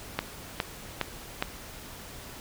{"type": "click train", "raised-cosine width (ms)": 0.3, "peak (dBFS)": -10, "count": 4, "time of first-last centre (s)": [0.19, 1.425], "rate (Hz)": 2.43, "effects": ["pink hiss -44 dBFS RMS until 2.4 s"]}